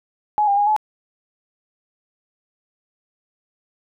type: tone with pitch steps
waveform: sine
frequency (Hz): 842 / 802 / 821 / 855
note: G#5 / G5 / G#5 / A5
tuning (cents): +24 / +39 / -20 / -50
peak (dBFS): -14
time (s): 0.38-0.764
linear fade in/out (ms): 0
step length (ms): 96
effects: none